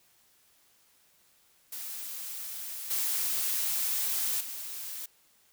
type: noise with level steps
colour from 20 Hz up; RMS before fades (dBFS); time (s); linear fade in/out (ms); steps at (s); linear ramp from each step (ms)
blue; -39 / -30 / -39; 1.72-5.06; 5; 2.9 / 4.4; 10
effects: white hiss -65 dBFS RMS until 5.52 s